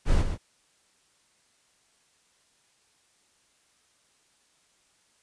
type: noise with echo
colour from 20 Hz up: brown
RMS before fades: -21 dBFS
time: 0.05-0.25 s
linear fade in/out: 50 ms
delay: 130 ms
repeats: 1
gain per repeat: -8 dB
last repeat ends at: 0.38 s
effects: white hiss -66 dBFS RMS until 5.22 s + resampled to 22050 Hz